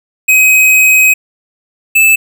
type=tone pair in turn; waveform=square; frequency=2529 / 2626 Hz; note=D#7 / E7; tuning=+28 / -7 cents; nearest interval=minor second; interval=65 cents; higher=second; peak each=-5 dBFS; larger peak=neither; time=0.28-1.14 / 1.95-2.16 s; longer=first; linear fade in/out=10 ms; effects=none